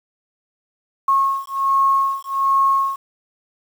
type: beating tone pair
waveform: sine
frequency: 1089 / 1090.3 Hz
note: C#6 / C#6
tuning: -31 / -29 cents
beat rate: 1.3 Hz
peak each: -18 dBFS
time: 1.08-2.96 s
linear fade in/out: 5 ms
effects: 7-bit